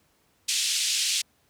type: band-pass noise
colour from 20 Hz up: pink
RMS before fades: -26 dBFS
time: 0.48-1.22 s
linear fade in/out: 10 ms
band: 2900 to 8800 Hz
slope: 24 dB/octave
effects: pink hiss -66 dBFS RMS until 1.49 s + high-pass 60 Hz 12 dB/octave